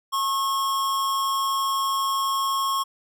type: tone with amplitude modulation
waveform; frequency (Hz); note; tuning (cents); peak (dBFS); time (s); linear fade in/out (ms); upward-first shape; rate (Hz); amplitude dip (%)
square; 1087; C#6; -34; -21; 0.12-2.84; 20; sine; 201; 35
effects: none